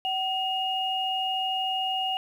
sine tone pair together, 757.2 / 2856 Hz, F#5 / F7, +40 / +38 cents, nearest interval octave + major seventh, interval 2298 cents, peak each -28 dBFS, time 0.05-2.17 s, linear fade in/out 0 ms, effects 9-bit

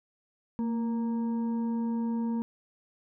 sine tone with frequency modulation, 229.6 Hz, A#3, 26 cents flat, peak -27 dBFS, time 0.59-2.42 s, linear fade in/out 0 ms, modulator 701 Hz, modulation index 0.35, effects none

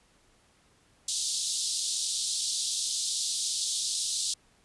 pink band-pass noise, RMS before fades -31 dBFS, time 1.08-4.34 s, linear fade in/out 5 ms, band 3600 to 10000 Hz, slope 48 dB/octave, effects pink hiss -64 dBFS RMS until 4.64 s + resampled to 24000 Hz

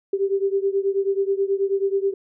sine beating tone pair, 389.7 / 399 Hz, G4 / G4, -10 / +31 cents, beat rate 9.3 Hz, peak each -21 / -23 dBFS, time 0.13-2.14 s, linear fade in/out 5 ms, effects none

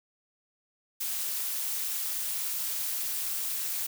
blue noise with amplitude modulation, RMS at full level -29 dBFS, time 1-3.87 s, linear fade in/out 10 ms, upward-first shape sine, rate 280 Hz, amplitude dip 70%, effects none

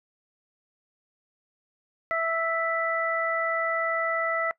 harmonic tone, 659.3 Hz, E5, in tune, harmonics 1 / 2 / 3, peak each -28 / -28 / -29 dBFS, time 2.11-4.51 s, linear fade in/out 0 ms, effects noise-tail reverb RT60 0.1 s tail -21 dB re dry

